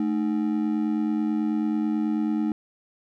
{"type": "ring-modulated tone", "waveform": "triangle", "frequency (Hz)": 263, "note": "C4", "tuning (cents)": 9, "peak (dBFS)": -17, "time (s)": [0, 2.52], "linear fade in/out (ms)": 2, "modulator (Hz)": 44.6, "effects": []}